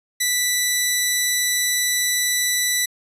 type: tone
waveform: 10% pulse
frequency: 1975.5 Hz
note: B6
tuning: in tune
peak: -9 dBFS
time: 0.2-2.86 s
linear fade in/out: 10 ms
effects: resampled to 32000 Hz